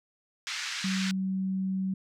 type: band-pass noise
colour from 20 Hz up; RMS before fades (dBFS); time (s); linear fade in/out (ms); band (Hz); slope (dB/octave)
pink; -35; 0.47-1.11; 0; 1500 to 6400; 24
type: tone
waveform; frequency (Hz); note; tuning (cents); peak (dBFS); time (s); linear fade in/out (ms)
sine; 190; F#3; +46; -27; 0.84-1.94; 5
effects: none